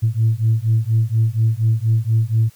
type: beating tone pair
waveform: sine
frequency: 110 / 114.2 Hz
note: A2 / A#2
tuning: 0 / -35 cents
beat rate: 4.2 Hz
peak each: -16 dBFS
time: 0.02-2.5 s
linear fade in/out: 20 ms
effects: tanh soft clip ceiling -8 dBFS + white hiss -52 dBFS RMS until 2.55 s